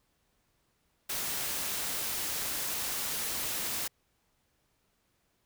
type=noise; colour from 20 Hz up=white; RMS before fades=-34 dBFS; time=1.09-3.88 s; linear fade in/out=10 ms; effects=pink hiss -74 dBFS RMS until 5.45 s